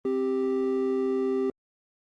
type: tone pair together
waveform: triangle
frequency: 262 / 392.6 Hz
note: C4 / G4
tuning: +2 / +3 cents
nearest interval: perfect fifth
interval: 701 cents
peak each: -27 / -23 dBFS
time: 0.05-1.5 s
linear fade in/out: 2 ms
effects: Opus 24 kbps